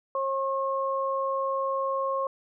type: tone pair together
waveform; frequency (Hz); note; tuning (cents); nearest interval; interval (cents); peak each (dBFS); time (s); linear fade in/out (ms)
sine; 540 / 1080; C#5 / C#6; -45 / -45; octave; 1200; -28; 0.15-2.27; 2
effects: none